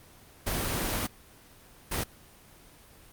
pink noise bursts at uneven times, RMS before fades -30 dBFS, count 2, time 0.46-1.07 / 1.91-2.04 s, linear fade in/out 10 ms, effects pink hiss -54 dBFS RMS until 3.12 s + Opus 24 kbps

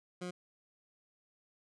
20% pulse tone, 179.3 Hz, F3, 46 cents sharp, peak -34 dBFS, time 0.21-0.31 s, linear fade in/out 10 ms, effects resampled to 22050 Hz

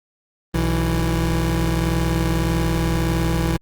25% pulse tone pair together, 61.73 / 164.81 Hz, B1 / E3, 0 / 0 cents, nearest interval octave + perfect fourth, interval 1700 cents, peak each -17 dBFS, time 0.54-3.57 s, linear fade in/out 5 ms, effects Opus 24 kbps

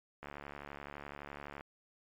click train, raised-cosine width 0.5 ms, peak -30 dBFS, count 100, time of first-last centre 0.23-1.609 s, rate 71.8 Hz, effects MP3 64 kbps

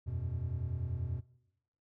triangle chord, E suspended second, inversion none, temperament just, 82.41 / 92.71 / 123.61 Hz, E2 / F#2 / B2, 0 / +4 / +2 cents, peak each -37 / -37 / -36 dBFS, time 0.06-1.21 s, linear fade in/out 20 ms, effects noise-tail reverb RT60 0.8 s tail -19 dB re dry

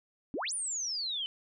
sine exponential two-way sweep, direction up then down, 234.6 to 9890 to 2991 Hz, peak -32 dBFS, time 0.34-1.26 s, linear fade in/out 0 ms, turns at 0.53 s, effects none

